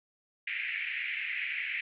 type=band-pass noise; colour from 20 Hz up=white; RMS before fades=-35 dBFS; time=0.47-1.81 s; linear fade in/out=5 ms; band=1900 to 2500 Hz; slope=48 dB/octave; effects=none

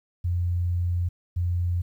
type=tone pair in turn; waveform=sine; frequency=87.8 / 87.8 Hz; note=F2 / F2; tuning=+10 / +10 cents; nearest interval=unison; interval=0 cents; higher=neither; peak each=-22 dBFS; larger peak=neither; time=0.24-1.09 / 1.36-1.82 s; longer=first; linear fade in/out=10 ms; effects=10-bit

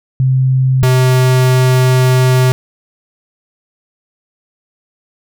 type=tone pair in turn; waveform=sine / square; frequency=130.81 / 128.34 Hz; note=C3 / C3; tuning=0 / -33 cents; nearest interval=unison; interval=33 cents; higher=first; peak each=-8 dBFS; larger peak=neither; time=0.2-0.83 / 0.83-2.52 s; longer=second; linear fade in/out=0 ms; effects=none

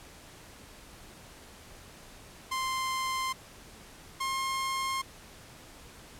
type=tone pair in turn; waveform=sawtooth; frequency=1046.5 / 1066 Hz; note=C6 / C6; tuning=0 / +32 cents; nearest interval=unison; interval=32 cents; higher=second; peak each=-26 dBFS; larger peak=neither; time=2.51-3.33 / 4.2-5.02 s; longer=neither; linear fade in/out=10 ms; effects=pink hiss -51 dBFS RMS until 6.19 s + low-pass 12000 Hz 12 dB/octave

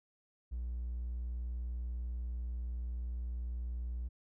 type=tone; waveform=triangle; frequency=60.2 Hz; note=B1; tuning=44 cents flat; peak=-33 dBFS; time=0.51-4.09 s; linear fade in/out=20 ms; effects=tanh soft clip ceiling -31 dBFS

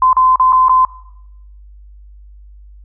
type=tone with dropouts; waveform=sine; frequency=1029 Hz; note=C6; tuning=29 cents flat; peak=-7 dBFS; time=0.02-0.85 s; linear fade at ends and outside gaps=2 ms; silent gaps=0.13-0.167 / 0.359-0.397 / 0.524-0.529 / 0.684-0.694 s; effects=noise-tail reverb RT60 0.8 s tail -18 dB re dry + added 50 Hz sine -36 dBFS peak until 2.84 s

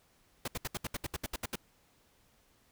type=noise bursts; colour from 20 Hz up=pink; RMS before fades=-36 dBFS; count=12; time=0.45-1.557 s; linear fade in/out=5 ms; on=29 ms; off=69 ms; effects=pink hiss -68 dBFS RMS until 2.71 s

